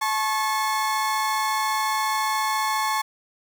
35% pulse tone pair together, 866 / 1091.1 Hz, A5 / C#6, -28 / -28 cents, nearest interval major third, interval 400 cents, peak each -23 dBFS, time 0.01-3.02 s, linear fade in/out 10 ms, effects none

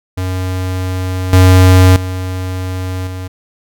square tone with level steps, 92.5 Hz, F#2, in tune, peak -16 / -4 / -18 / -22 dBFS, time 0.17-3.28 s, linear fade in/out 10 ms, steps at 1.33 / 1.96 / 3.07 s, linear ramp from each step 2 ms, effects none

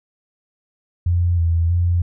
sine tone with pitch steps, 87.2 / 83.7 / 87.2 Hz, F2 / E2 / F2, -2 / +27 / -2 cents, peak -14 dBFS, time 1.06-2.02 s, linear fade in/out 5 ms, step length 320 ms, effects none

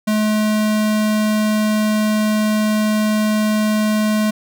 square tone, 213.9 Hz, A3, 49 cents flat, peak -15 dBFS, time 0.07-4.31 s, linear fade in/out 10 ms, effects none

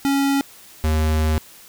square tone pair in turn, 277.2 / 78.01 Hz, C#4 / D#2, 0 / +5 cents, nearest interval octave + minor seventh, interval 2195 cents, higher first, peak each -17 dBFS, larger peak neither, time 0.05-0.41 / 0.84-1.38 s, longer second, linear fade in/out 0 ms, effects white hiss -45 dBFS RMS until 1.68 s

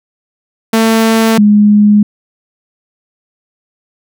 sawtooth / sine tone pair in turn, 224.1 / 208 Hz, A3 / G#3, +32 / +3 cents, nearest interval minor second, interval 129 cents, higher first, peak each -3 dBFS, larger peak neither, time 0.73-1.38 / 1.38-2.03 s, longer neither, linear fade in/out 5 ms, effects none

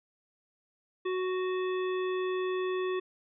harmonic tone with a mistuned harmonic, 370 Hz, F#4, in tune, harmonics 1 / 3 / 5 / 7 / 9, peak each -29 / -39 / -43 / -46 / -48 dBFS, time 1.05-3 s, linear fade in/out 10 ms, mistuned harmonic 9, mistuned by +64 cents, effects none

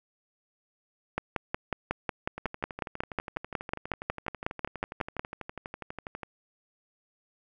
two click trains, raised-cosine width 0.5 ms, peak -22 / -13 dBFS, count 48 / 23, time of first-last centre 2.38-6.232 / 1.18-5.195 s, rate 12.2 / 5.48 Hz, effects none

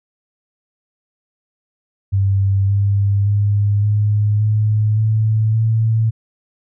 sine tone with pitch steps, 98 / 100.17 / 102.4 / 104.67 / 106.99 / 109.37 / 111.79 Hz, G2 / G2 / G#2 / G#2 / A2 / A2 / A2, 0 / +38 / -24 / +14 / -48 / -10 / +28 cents, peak -12 dBFS, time 2.12-6.11 s, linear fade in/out 20 ms, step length 570 ms, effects none

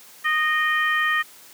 harmonic tone with a mistuned harmonic, 619 Hz, D#5, 9 cents flat, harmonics 2 / 3 / 4 / 5, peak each -24 / -20 / -32 / -32 dBFS, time 0.24-1.23 s, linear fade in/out 20 ms, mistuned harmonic 4, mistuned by -31 cents, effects white hiss -47 dBFS RMS until 1.53 s + high-pass 150 Hz 12 dB/octave

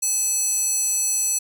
square tone with high-pass filter, 861 Hz, A5, 38 cents flat, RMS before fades -22 dBFS, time 0.02-1.39 s, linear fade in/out 10 ms, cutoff 7200 Hz, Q 5, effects none

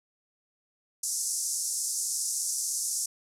pink band-pass noise, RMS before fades -31 dBFS, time 1.03-3.06 s, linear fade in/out 5 ms, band 5500 to 11000 Hz, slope 48 dB/octave, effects none

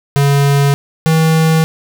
square tone pair in turn, 141 / 160.38 Hz, C#3 / E3, +30 / -47 cents, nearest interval major second, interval 223 cents, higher second, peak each -9 dBFS, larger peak neither, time 0.16-0.74 / 1.06-1.64 s, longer neither, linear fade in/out 0 ms, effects none

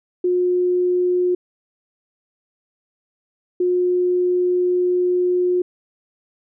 sine tone pair in turn, 359.5 / 359.5 Hz, F#4 / F#4, -50 / -50 cents, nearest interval unison, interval 0 cents, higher neither, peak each -15 dBFS, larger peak neither, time 0.24-1.35 / 3.6-5.62 s, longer second, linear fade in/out 5 ms, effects none

